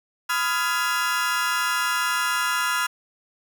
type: chord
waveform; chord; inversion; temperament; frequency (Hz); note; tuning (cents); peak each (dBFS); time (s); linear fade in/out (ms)
35% pulse; F half-diminished seventh; second; just; 1005.8 / 1257.2 / 1396.9 / 1676.3; Cb6 / Eb6 / F6 / Ab6; +31 / +18 / 0 / +16; -26 / -28 / -23 / -27; 0.29-2.87; 10
effects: none